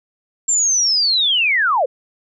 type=linear sweep; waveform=sine; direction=down; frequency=7440 to 463.6 Hz; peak=-13 dBFS; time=0.48-1.86 s; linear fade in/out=10 ms; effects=none

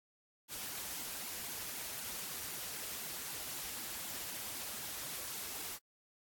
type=noise with flanger; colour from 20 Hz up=white; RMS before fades=-43 dBFS; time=0.48-5.79 s; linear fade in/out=50 ms; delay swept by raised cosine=1.6 to 7.6 ms; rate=3.9 Hz; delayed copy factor=-0.8; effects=AAC 64 kbps

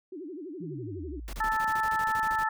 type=tone with vibrato; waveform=sine; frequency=331.2 Hz; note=E4; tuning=8 cents sharp; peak=-37 dBFS; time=0.12-1.2 s; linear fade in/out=5 ms; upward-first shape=sine; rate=12 Hz; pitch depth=260 cents each way
type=exponential sweep; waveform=sine; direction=down; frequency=182.6 to 33.03 Hz; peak=-37 dBFS; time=0.6-1.52 s; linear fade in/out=10 ms
type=noise bursts; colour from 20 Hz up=pink; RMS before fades=-42 dBFS; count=15; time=1.28-2.436 s; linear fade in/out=0 ms; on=50 ms; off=29 ms
type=harmonic tone; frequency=438.8 Hz; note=A4; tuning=5 cents flat; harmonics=2 / 3 / 4; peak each=-28 / -30 / -31 dBFS; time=1.4-2.49 s; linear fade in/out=5 ms
effects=none

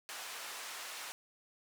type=band-pass noise; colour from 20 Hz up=pink; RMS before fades=-45 dBFS; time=0.09-1.12 s; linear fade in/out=0 ms; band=950 to 12000 Hz; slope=12 dB/octave; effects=none

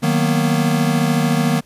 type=chord; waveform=square; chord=B major seventh; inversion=first; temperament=equal with one note detuned; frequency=154.76 / 185 / 233.1 / 246.9 Hz; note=D#3 / F#3 / A#3 / B3; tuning=-9 / 0 / 0 / 0 cents; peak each=-19 / -23 / -20 / -23 dBFS; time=0.02-1.61 s; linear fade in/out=20 ms; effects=pink hiss -53 dBFS RMS until 1.65 s + resampled to 32000 Hz

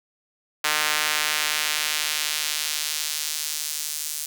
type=tone with high-pass filter sweep; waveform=sawtooth; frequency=151.9 Hz; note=D#3; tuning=41 cents flat; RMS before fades=-26 dBFS; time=0.64-4.26 s; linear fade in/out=5 ms; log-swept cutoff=1500 to 7100 Hz; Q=0.83; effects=none

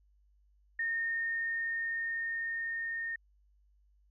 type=tone with level ramp; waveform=sine; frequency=1834 Hz; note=A#6; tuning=29 cents flat; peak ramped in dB=-30 to -34 dBFS; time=0.79-3.16 s; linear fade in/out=5 ms; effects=added 50 Hz sine -64 dBFS peak until 4.1 s

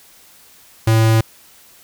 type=tone; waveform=square; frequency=111.8 Hz; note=A2; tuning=28 cents sharp; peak=-11 dBFS; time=0.87-1.21 s; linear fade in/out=5 ms; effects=white hiss -47 dBFS RMS until 1.83 s

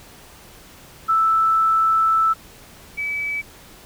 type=tone pair in turn; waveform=sine; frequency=1318.5 / 2294 Hz; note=E6 / D7; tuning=0 / -41 cents; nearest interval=minor seventh; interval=959 cents; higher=second; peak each=-14 / -22 dBFS; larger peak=first; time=1.08-2.34 / 2.97-3.42 s; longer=first; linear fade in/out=20 ms; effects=pink hiss -45 dBFS RMS until 3.85 s

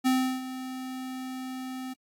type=tone with ADSR envelope; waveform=square; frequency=258.4 Hz; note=C4; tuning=21 cents flat; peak=-21 dBFS; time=0.04-1.94 s; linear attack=26 ms; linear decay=340 ms; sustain=-14 dB; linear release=15 ms; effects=AAC 64 kbps

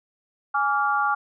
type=chord; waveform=sine; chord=D diminished; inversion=second; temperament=equal with one note detuned; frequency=830.6 / 1155.8 / 1396.9 Hz; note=Ab5 / D6 / F6; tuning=0 / -28 / 0 cents; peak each=-24 dBFS; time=0.54-1.15 s; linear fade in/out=10 ms; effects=none

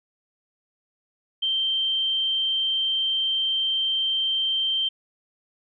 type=tone; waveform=sine; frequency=3136 Hz; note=G7; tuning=in tune; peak=-21 dBFS; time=1.42-4.89 s; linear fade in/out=10 ms; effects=none

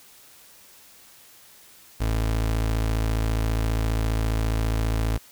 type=tone; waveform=30% pulse; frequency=54.8 Hz; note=A1; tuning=6 cents flat; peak=-19 dBFS; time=2-5.18 s; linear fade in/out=10 ms; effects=white hiss -51 dBFS RMS until 5.31 s

